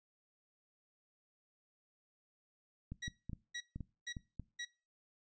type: clicks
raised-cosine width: 5 ms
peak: -31 dBFS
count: 8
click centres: 2.92 / 3.08 / 3.296 / 3.332 / 3.76 / 3.807 / 4.168 / 4.397 s
type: tone bursts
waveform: 20% pulse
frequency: 1918 Hz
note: A#6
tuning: 49 cents sharp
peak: -35 dBFS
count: 4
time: 3.02-4.652 s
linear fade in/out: 10 ms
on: 63 ms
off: 460 ms
effects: noise-tail reverb RT60 0.3 s tail -21 dB re dry + resampled to 16000 Hz